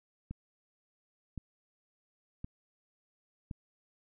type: click train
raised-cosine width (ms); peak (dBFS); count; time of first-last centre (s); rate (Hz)
5; -27; 4; 0.31-3.512; 0.937
effects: none